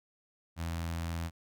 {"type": "tone with notch filter", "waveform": "sawtooth", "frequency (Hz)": 83.5, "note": "E2", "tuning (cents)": 23, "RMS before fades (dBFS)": -36, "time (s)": [0.56, 1.31], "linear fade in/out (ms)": 50, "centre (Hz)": 410, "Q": 1.3, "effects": []}